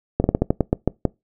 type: slowing click train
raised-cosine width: 2 ms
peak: -3 dBFS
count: 10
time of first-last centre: 0.2-1.053 s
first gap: 41 ms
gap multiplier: 1.2
effects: noise-tail reverb RT60 0.2 s tail -23 dB re dry